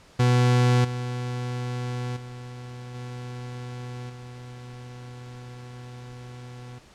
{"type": "tone with level steps", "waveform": "40% pulse", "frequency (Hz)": 123.47, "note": "B2", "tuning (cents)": 0, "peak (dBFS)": [-16, -27, -36, -33, -38], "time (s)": [0.19, 6.79], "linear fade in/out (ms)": 10, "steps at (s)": [0.84, 2.16, 2.94, 4.09], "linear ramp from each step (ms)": 10, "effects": ["pink hiss -53 dBFS RMS until 6.94 s", "low-pass 7000 Hz 12 dB/octave"]}